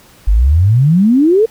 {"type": "exponential sweep", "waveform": "sine", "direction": "up", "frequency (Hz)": [46.32, 466.2], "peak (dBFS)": -6, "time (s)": [0.27, 1.46], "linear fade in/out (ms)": 10, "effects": ["pink hiss -44 dBFS RMS until 1.5 s"]}